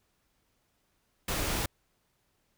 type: noise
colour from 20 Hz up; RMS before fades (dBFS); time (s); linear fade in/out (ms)
pink; -31; 1.28-1.66; 5
effects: pink hiss -74 dBFS RMS until 2.57 s

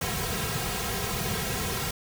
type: noise with comb filter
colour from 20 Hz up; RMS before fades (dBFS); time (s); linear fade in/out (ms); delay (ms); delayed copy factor
pink; -30; 0.01-1.91; 5; 3.4; -1
effects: none

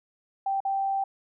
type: tone with dropouts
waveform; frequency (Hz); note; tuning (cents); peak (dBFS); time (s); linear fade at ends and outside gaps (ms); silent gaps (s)
sine; 782; G5; -4; -24; 0.46-1.04; 5; 0.604-0.65
effects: none

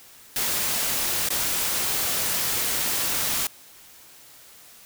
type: noise with dropouts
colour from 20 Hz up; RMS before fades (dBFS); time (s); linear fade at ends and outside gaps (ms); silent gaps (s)
white; -25; 0.36-3.47; 2; 1.288-1.303
effects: white hiss -49 dBFS RMS until 4.85 s

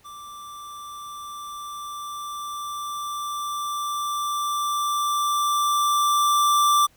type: tone with level ramp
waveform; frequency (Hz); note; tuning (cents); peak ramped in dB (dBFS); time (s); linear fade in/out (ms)
square; 1174.7; D6; 0; -39 to -16; 0.04-6.87; 20
effects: pink hiss -59 dBFS RMS until 6.96 s

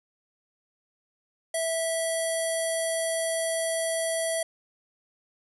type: tone with low-pass filter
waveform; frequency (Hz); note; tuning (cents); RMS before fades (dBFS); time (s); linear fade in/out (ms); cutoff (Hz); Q
square; 655; E5; -11; -28; 1.54-4.43; 5; 10000; 6.8
effects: none

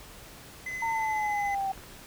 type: tone with tremolo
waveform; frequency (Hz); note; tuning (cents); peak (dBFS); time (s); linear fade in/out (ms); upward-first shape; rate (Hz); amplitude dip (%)
triangle; 2030; B6; +47; -30; 0.66-1.55; 5; triangle; 14; 30
type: exponential sweep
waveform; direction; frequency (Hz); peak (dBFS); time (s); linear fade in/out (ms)
sine; down; 917 to 770; -27; 0.82-1.72; 5
type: clicks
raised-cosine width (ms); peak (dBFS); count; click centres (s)
0.5; -33; 8; 1.163 / 1.263 / 1.546 / 1.61 / 1.646 / 1.734 / 1.777 / 1.837
effects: pink hiss -48 dBFS RMS until 2.06 s

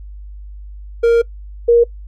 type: tone pair in turn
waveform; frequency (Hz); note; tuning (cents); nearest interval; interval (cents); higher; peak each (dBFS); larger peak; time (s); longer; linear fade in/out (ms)
triangle / sine; 466.2 / 471.3; A#4 / A#4; 0 / +19; unison; 19; second; -6; neither; 1.03-1.22 / 1.68-1.84; first; 10
effects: noise-tail reverb RT60 0.1 s tail -22 dB re dry + added 50 Hz sine -30 dBFS peak until 2.07 s

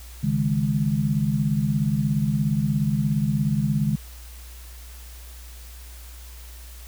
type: chord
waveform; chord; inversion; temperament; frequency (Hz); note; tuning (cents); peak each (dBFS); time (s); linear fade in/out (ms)
sine; C# suspended second; none; equal; 138.59 / 155.56 / 207.7; C#3 / D#3 / G#3; 0 / 0 / 0; -24; 0.23-3.96; 10
effects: added 60 Hz sine -39 dBFS peak until 6.87 s + white hiss -47 dBFS RMS until 6.87 s

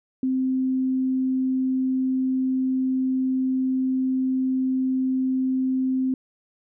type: tone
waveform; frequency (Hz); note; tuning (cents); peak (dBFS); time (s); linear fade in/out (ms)
sine; 260.3; C4; -9; -20; 0.23-6.14; 2
effects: none

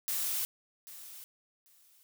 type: noise with echo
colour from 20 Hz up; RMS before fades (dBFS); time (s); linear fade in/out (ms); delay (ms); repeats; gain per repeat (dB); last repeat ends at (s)
blue; -33; 0.08-0.45; 0; 790; 2; -15; 2.03
effects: none

